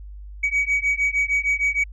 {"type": "beating tone pair", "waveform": "sine", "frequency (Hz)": [2261, 2267.5], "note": ["C#7", "C#7"], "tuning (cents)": [34, 39], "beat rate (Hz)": 6.5, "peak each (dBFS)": -20, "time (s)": [0.43, 1.84], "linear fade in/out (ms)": 10, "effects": ["tanh soft clip ceiling -15 dBFS", "added 50 Hz sine -35 dBFS peak until 1.92 s"]}